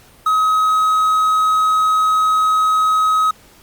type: tone with quantisation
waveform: triangle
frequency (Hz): 1270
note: D#6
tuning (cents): +35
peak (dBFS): -10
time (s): 0.26-3.31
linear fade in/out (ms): 5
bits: 6
effects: pink hiss -47 dBFS RMS until 3.62 s + Opus 48 kbps